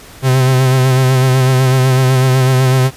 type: tone with vibrato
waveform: 45% pulse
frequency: 130.1 Hz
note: C3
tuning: 9 cents flat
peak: -8 dBFS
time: 0.22-2.91 s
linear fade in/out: 50 ms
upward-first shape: sine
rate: 8 Hz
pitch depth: 36 cents each way
effects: pink hiss -37 dBFS RMS until 2.96 s + resampled to 32000 Hz